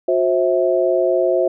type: tone cluster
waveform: sine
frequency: 362.5 / 529 / 653 Hz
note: F#4 / C5 / E5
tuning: -35 / +19 / -17 cents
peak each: -18 dBFS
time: 0.08-1.48 s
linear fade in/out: 5 ms
effects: none